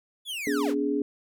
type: linear sweep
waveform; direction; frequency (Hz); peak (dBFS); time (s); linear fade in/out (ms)
45% pulse; down; 3515 to 152.5; -31; 0.25-0.75; 50
type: chord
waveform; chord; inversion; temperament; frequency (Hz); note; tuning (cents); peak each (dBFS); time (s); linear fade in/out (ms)
sine; G# diminished; first; equal with one note detuned; 246.9 / 287.3 / 415.3; B3 / D4 / G#4; 0 / -38 / 0; -32 / -26 / -28; 0.47-1.02; 2
effects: none